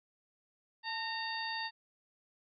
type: harmonic tone with a mistuned harmonic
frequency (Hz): 919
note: A#5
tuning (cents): -25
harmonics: 1 / 2 / 3 / 4 / 5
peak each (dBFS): -40 / -40 / -46 / -45 / -42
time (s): 0.83-1.71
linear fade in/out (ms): 50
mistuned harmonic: 1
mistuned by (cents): -58
effects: none